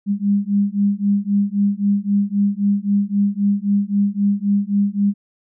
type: beating tone pair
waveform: sine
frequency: 199.9 / 203.7 Hz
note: G3 / G#3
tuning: +34 / -33 cents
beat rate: 3.8 Hz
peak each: -18 dBFS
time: 0.06-5.14 s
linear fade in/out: 50 ms
effects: none